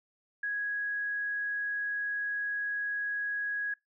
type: tone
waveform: sine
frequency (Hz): 1661.2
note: G#6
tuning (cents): 0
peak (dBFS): -30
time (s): 0.43-3.74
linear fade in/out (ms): 5
effects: noise-tail reverb RT60 0.2 s tail -24 dB re dry